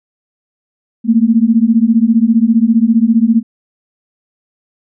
sine beating tone pair, 220 / 235 Hz, A3 / A#3, 0 / +14 cents, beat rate 15 Hz, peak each -10 dBFS, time 1.04-3.43 s, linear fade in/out 50 ms, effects none

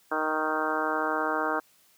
harmonic tone with a mistuned harmonic, 155.9 Hz, D#3, 4 cents sharp, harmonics 2 / 3 / 4 / 5 / 6 / 7 / 8 / 9 / 10, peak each -34 / -34 / -34 / -34 / -34 / -34 / -34 / -34 / -34 dBFS, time 0.11-1.6 s, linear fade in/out 10 ms, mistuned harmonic 9, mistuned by -15 cents, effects white hiss -62 dBFS RMS until 1.97 s + high-pass 100 Hz 12 dB/octave

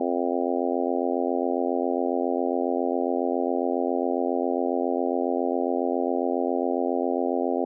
harmonic tone, 87.31 Hz, F2, in tune, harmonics 3 / 4 / 5 / 6 / 7 / 8 / 9, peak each -28 / -29 / -30 / -31 / -31 / -32 / -33 dBFS, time 0-7.65 s, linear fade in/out 5 ms, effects none

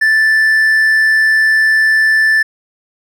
triangle tone with amplitude modulation, 1760 Hz, A6, in tune, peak -5 dBFS, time 0.01-2.43 s, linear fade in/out 10 ms, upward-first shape sine, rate 80 Hz, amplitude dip 25%, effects none

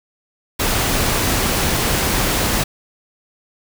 pink noise, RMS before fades -18 dBFS, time 0.59-2.64 s, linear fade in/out 10 ms, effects none

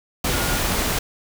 sine tone in noise, 1430 Hz, F6, 41 cents sharp, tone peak -30 dBFS, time 0.33-0.59 s, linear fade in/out 5 ms, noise pink, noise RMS -22 dBFS, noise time 0.24-0.99 s, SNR -11 dB, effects none

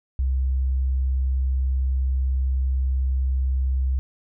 sine tone, 65.41 Hz, C2, in tune, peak -19 dBFS, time 0.19-3.99 s, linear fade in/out 0 ms, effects none

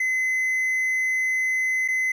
triangle tone with dropouts, 2040 Hz, C7, 44 cents flat, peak -19 dBFS, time 0-2.12 s, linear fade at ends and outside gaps 5 ms, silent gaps 1.879-1.884 s, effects none

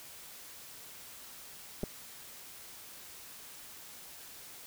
clicks, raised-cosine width 2 ms, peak -22 dBFS, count 2, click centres 1.833 / 1.838 s, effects white hiss -50 dBFS RMS until 4.66 s

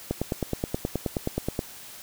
click train, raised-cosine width 2 ms, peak -12 dBFS, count 15, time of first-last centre 0.11-1.591 s, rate 9.45 Hz, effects white hiss -44 dBFS RMS until 2.02 s

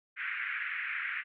pink band-pass noise, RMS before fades -36 dBFS, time 0.16-1.24 s, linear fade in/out 50 ms, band 1500 to 2400 Hz, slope 48 dB/octave, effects none

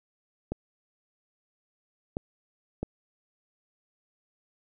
clicks, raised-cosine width 2 ms, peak -17 dBFS, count 3, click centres 0.52 / 2.169 / 2.83 s, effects none

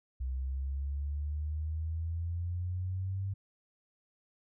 sine exponential sweep, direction up, 63.6 to 98.3 Hz, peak -32 dBFS, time 0.2-3.34 s, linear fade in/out 10 ms, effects none

